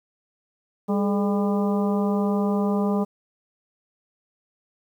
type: harmonic tone with a mistuned harmonic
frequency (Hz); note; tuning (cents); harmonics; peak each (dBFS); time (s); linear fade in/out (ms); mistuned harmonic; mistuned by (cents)
200.6; G3; +40; 1 / 2 / 3 / 4 / 5 / 6; -21 / -27 / -31 / -33 / -35 / -37; 0.88-3.05; 20; 2; +86
effects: 9-bit